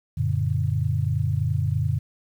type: chord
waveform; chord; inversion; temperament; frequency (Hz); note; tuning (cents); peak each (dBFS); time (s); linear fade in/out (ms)
sine; Gb augmented; none; just; 92.5 / 115.62 / 144.53; Gb2 / Bb2 / D3; 0 / -14 / -27; -25; 0.17-1.99; 10
effects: 9-bit